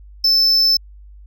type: tone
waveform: triangle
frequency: 5274 Hz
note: E8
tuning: in tune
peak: -10 dBFS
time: 0.24-0.77 s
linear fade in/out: 5 ms
effects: added 50 Hz sine -38 dBFS peak until 1.26 s